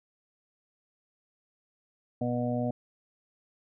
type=harmonic tone; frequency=121.9 Hz; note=B2; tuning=22 cents flat; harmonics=1 / 2 / 4 / 5 / 6; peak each=-33 / -30 / -37 / -34 / -38 dBFS; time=2.21-2.71 s; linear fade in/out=5 ms; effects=none